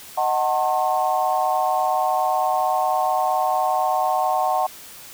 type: chord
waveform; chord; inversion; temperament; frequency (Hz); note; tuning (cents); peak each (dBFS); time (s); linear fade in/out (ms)
sine; D# diminished seventh; none; just; 622.3 / 746.7 / 896 / 1075.3; D#5 / F#5 / A5 / C6; 0 / +16 / +31 / +47; -26 / -20 / -25 / -26; 0.17-4.67; 10
effects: white hiss -41 dBFS RMS until 5.13 s